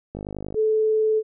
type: click train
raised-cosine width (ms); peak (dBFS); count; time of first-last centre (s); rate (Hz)
2; -19; 21; 0.15-0.544; 50.7
type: tone with vibrato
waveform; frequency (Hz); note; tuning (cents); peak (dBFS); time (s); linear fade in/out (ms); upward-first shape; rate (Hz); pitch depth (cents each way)
sine; 435.1; A4; -19; -17; 0.54-1.23; 50; sine; 20; 11
effects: none